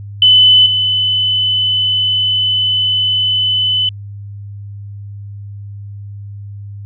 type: tone with level steps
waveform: sine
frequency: 3013 Hz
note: F#7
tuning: 31 cents sharp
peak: -4 / -11 dBFS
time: 0.22-3.89 s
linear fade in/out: 2 ms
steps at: 0.66 s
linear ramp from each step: 2 ms
effects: added 101 Hz sine -26 dBFS peak until 6.85 s